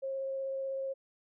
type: tone with vibrato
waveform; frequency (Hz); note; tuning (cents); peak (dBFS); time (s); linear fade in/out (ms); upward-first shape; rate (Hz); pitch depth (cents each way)
sine; 538; C5; +48; -33; 0.02-0.94; 20; sine; 16; 8
effects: none